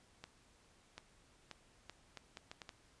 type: accelerating click train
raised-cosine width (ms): 0.2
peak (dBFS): -30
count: 9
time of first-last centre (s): 0.24-2.692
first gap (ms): 740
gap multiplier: 0.72
effects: pink hiss -68 dBFS RMS until 3 s + resampled to 22050 Hz